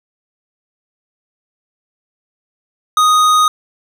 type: tone with tanh clipping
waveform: sine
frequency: 1244.5 Hz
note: D#6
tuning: in tune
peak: -10 dBFS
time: 2.97-3.48 s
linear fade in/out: 2 ms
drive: 17 dB
effects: none